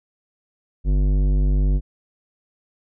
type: tone with tanh clipping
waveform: sine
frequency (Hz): 49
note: G1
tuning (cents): 0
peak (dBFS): -17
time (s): 0.84-1.81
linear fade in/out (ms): 50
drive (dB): 14
effects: none